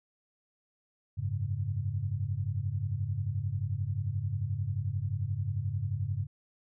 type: chord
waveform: sine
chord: F# suspended second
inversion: none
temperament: equal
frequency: 92.5 / 103.83 / 138.59 Hz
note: F#2 / G#2 / C#3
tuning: 0 / 0 / 0 cents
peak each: -35 / -32 / -36 dBFS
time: 1.17-6.27 s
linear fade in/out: 20 ms
effects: none